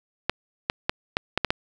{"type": "clicks", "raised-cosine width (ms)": 0.3, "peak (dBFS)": -5, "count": 7, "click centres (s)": [0.296, 0.699, 0.895, 1.169, 1.376, 1.447, 1.505], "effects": ["7-bit"]}